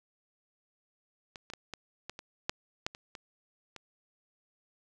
clicks, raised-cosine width 0.2 ms, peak -26 / -25 / -24 / -22 / -22 / -26 / -12 / -14 / -28 / -26 / -27 dBFS, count 11, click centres 1.358 / 1.501 / 1.536 / 1.737 / 2.096 / 2.191 / 2.495 / 2.865 / 2.949 / 3.152 / 3.763 s, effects none

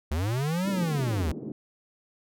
square linear two-way sweep, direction up then down, 68.9 to 201.2 to 68.9 Hz, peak -26 dBFS, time 0.11-1.32 s, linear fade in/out 5 ms, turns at 0.69 s
white band-pass noise, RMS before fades -36 dBFS, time 0.65-1.52 s, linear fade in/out 2 ms, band 150 to 340 Hz, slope 24 dB/octave
effects none

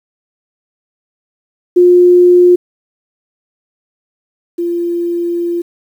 sine tone pair in turn, 356.1 / 344.6 Hz, F4 / F4, +34 / -23 cents, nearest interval minor second, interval 57 cents, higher first, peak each -3 / -13 dBFS, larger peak first, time 1.76-2.56 / 4.58-5.62 s, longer second, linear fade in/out 10 ms, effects 7-bit

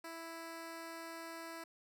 10% pulse tone, 330 Hz, E4, 2 cents sharp, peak -37 dBFS, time 0.04-1.64 s, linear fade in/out 5 ms, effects none

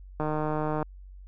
click train, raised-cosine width 1 ms, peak -16 dBFS, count 97, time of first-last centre 0.2-0.827 s, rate 153 Hz, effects added 47 Hz sine -43 dBFS peak until 1.27 s

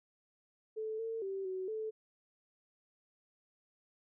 sine tone with pitch steps, 437 / 451.6 / 387.7 / 374.6 / 436.8 Hz, A4 / A4 / G4 / F#4 / A4, -12 / +45 / -19 / +21 / -13 cents, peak -36 dBFS, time 0.76-1.91 s, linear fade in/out 20 ms, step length 230 ms, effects none

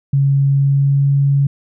sine tone with pitch glide, 138.59 to 139.8 Hz, C#3 to C#3, 0 to +15 cents, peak -10 dBFS, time 0.13-1.47 s, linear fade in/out 5 ms, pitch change +15 cents, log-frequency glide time 0.49-1.09 s, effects none

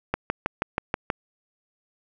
click train, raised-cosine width 0.5 ms, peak -8 dBFS, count 7, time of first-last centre 0.14-1.102 s, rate 6.24 Hz, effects none

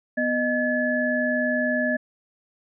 sine tone cluster, 246.1 / 617 / 1714 Hz, B3 / D#5 / A6, -6 / -15 / -46 cents, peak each -25 dBFS, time 0.17-1.97 s, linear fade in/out 10 ms, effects none

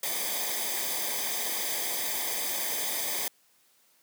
white noise with comb filter, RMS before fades -31 dBFS, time 0.03-3.28 s, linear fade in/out 2 ms, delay 0.72 ms, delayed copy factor -0.75, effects white hiss -65 dBFS RMS until 4.02 s + high-pass 150 Hz 12 dB/octave

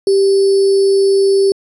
sine tone with sample-and-hold, 392 Hz, G4, in tune, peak -8 dBFS, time 0.07-1.52 s, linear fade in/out 2 ms, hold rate 4900 Hz, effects resampled to 24000 Hz

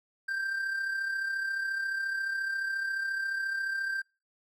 triangle tone with amplitude modulation, 1576 Hz, G6, 9 cents sharp, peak -26 dBFS, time 0.28-4.02 s, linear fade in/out 10 ms, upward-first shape sine, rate 34.3 Hz, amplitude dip 45%, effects noise-tail reverb RT60 0.3 s tail -25 dB re dry

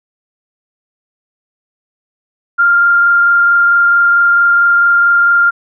sine tone with frequency modulation, 1396.9 Hz, F6, in tune, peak -6 dBFS, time 2.58-5.51 s, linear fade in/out 20 ms, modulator 24.5 Hz, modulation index 0.44, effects none

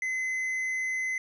sine tone with tanh clipping, 2042 Hz, C7, 43 cents flat, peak -29 dBFS, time 0.02-1.18 s, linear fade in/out 2 ms, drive 6 dB, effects none

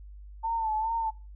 sine tone with vibrato, 890 Hz, A5, 20 cents sharp, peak -26 dBFS, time 0.43-1.11 s, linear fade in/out 20 ms, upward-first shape sine, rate 2.4 Hz, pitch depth 57 cents each way, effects noise-tail reverb RT60 0.3 s tail -21 dB re dry + added 50 Hz sine -43 dBFS peak until 1.35 s

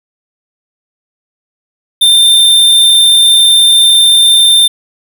square tone, 3591 Hz, A7, 35 cents sharp, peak -4 dBFS, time 2.01-4.68 s, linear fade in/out 10 ms, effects none

